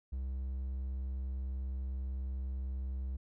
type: tone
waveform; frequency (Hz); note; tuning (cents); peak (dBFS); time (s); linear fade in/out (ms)
triangle; 65.41; C2; 0; -33; 0.12-3.17; 10
effects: none